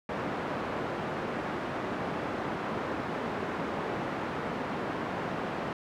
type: band-pass noise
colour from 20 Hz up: pink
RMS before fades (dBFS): -34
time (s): 0.09-5.73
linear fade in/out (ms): 2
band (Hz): 190 to 1500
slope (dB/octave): 12
effects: none